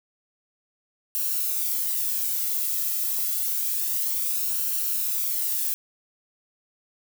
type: noise with flanger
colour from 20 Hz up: violet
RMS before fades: -26 dBFS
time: 1.15-5.74 s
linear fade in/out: 0 ms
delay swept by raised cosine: 0.7 to 1.57 ms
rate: 0.28 Hz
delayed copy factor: +0.5
effects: none